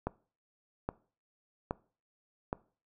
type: click train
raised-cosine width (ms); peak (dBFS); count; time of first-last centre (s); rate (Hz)
1; -18; 4; 0.07-2.529; 1.22
effects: noise-tail reverb RT60 0.4 s tail -21 dB re dry